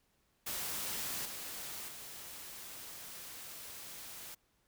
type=noise with level steps; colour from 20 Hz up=white; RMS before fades=-39 / -44 / -48 dBFS; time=0.46-4.35 s; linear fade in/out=10 ms; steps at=1.25 / 1.88 s; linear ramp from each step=5 ms; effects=pink hiss -75 dBFS RMS until 4.67 s